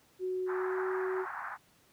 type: tone with pitch glide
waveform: sine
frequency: 370 to 374.5 Hz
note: F#4 to F#4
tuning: 0 to +21 cents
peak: -31 dBFS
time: 0.19-1.26 s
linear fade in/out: 50 ms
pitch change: +21 cents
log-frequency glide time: 0.5-0.83 s
type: band-pass noise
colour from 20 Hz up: white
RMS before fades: -40 dBFS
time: 0.46-1.58 s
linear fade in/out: 50 ms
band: 760 to 1700 Hz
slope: 48 dB/octave
effects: pink hiss -65 dBFS RMS until 1.92 s + high-pass 80 Hz 12 dB/octave